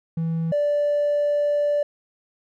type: tone pair in turn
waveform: triangle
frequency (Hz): 164 / 584.4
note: E3 / D5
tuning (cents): -9 / -9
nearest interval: octave + minor seventh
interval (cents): 2200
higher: second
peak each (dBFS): -19 / -15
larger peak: second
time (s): 0.17-0.52 / 0.52-1.83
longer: second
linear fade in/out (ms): 5
effects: tanh soft clip ceiling -15 dBFS